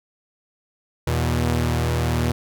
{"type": "tone pair together", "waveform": "sawtooth", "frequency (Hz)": [80.39, 120], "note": ["E2", "B2"], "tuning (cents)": [-43, -49], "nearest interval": "perfect fifth", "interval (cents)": 694, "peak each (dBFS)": -18, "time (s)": [1.07, 2.32], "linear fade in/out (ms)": 5, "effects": []}